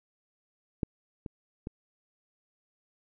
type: clicks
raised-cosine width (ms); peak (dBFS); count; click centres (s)
3; -15 / -25 / -23; 3; 0.832 / 1.262 / 1.671
effects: none